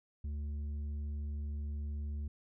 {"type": "tone with tanh clipping", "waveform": "sine", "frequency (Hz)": 73.42, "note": "D2", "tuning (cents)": 0, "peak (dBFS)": -37, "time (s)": [0.24, 2.28], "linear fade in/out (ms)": 5, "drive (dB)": 6, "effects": []}